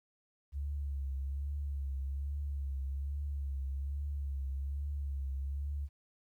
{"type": "tone with vibrato", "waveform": "sine", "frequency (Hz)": 69.6, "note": "C#2", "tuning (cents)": 8, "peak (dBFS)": -34, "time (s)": [0.52, 5.89], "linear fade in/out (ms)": 50, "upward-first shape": "triangle", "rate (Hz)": 1.2, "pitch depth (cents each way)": 66, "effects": ["12-bit"]}